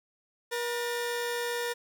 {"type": "tone pair together", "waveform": "sawtooth", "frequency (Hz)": [478.1, 1805], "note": ["A#4", "A6"], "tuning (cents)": [44, 44], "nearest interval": "octave + major seventh", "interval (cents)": 2300, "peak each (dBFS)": [-27, -33], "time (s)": [0.51, 1.74], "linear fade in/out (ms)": 20, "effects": ["10-bit"]}